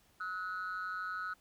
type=ring-modulated tone; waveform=triangle; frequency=93.8 Hz; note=F#2; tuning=24 cents sharp; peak=-30 dBFS; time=0.2-1.34 s; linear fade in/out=10 ms; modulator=1380 Hz; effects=tanh soft clip ceiling -32 dBFS + pink hiss -68 dBFS RMS until 1.4 s